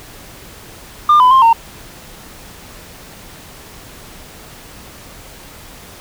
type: tone with pitch steps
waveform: sine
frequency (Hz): 1200 / 1005 / 1056 / 916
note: D6 / B5 / C6 / A#5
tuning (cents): +37 / +30 / +16 / -31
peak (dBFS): -3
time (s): 1.09-1.53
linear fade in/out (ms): 5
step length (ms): 110
effects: tanh soft clip ceiling -4 dBFS + pink hiss -37 dBFS RMS until 6 s